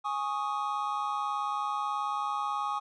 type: chord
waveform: triangle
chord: Ab suspended fourth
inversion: none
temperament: just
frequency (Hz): 830.6 / 1107.5 / 1245.9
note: Ab5 / Db6 / Eb6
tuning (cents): 0 / -2 / +2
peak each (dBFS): -32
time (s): 0.04-2.8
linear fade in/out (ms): 20
effects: resampled to 24000 Hz

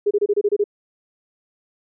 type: tone bursts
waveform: sine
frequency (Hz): 411.3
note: G#4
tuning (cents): -17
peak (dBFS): -14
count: 8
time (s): 0.06-0.641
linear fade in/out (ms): 10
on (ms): 49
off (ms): 27
effects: none

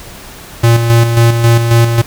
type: tone with tremolo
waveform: square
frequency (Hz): 116.54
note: A#2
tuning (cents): 0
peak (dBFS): -5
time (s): 0.63-2.02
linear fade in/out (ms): 10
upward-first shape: square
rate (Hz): 3.7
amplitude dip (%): 50
effects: pink hiss -32 dBFS RMS until 2.06 s

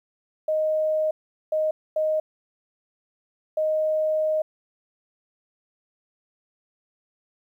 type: tone bursts at uneven times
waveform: sine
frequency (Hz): 622.3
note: D#5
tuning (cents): 0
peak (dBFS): -20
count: 4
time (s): 0.48-1.11 / 1.52-1.71 / 1.96-2.2 / 3.57-4.42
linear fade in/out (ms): 5
effects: 10-bit

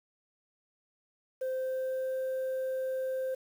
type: tone with pitch glide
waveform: sine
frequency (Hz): 519 to 522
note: C5 to C5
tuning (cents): -14 to -4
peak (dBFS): -28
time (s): 1.41-3.35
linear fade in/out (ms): 10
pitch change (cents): +10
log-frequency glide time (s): 1.53-2.15
effects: tanh soft clip ceiling -29 dBFS + 9-bit

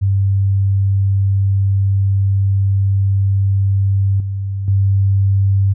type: tone with level steps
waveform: sine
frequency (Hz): 98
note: G2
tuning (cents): 0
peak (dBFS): -11 / -18 / -10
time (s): 0.01-5.74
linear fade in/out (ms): 20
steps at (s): 4.2 / 4.68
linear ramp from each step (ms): 2
effects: none

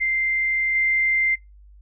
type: tone with level steps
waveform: sine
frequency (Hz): 2089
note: C7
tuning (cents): -3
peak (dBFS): -19 / -17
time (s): 0-1.36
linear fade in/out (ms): 20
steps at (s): 0.75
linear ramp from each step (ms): 2
effects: noise-tail reverb RT60 0.2 s tail -24 dB re dry + added 50 Hz sine -45 dBFS peak until 1.81 s

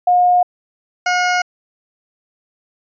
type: tone pair in turn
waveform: sine / 20% pulse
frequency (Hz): 717 / 720.8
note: F5 / F#5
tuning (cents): +45 / -45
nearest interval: unison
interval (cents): 10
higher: second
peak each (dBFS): -9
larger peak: neither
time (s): 0.07-0.43 / 1.06-1.42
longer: neither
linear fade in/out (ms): 5
effects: resampled to 16000 Hz

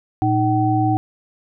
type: tone cluster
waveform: sine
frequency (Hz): 114.6 / 310.7 / 761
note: A#2 / D#4 / F#5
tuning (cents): -29 / -2 / +48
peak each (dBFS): -19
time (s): 0.22-0.97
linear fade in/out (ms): 0
effects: none

